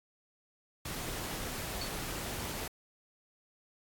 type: noise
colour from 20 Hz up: pink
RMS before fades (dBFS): -39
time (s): 0.85-2.68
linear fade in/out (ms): 5
type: tone with exponential decay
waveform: sine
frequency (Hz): 4435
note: C#8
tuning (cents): 0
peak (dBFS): -35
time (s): 1.81-1.96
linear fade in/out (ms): 5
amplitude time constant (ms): 31
effects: AAC 64 kbps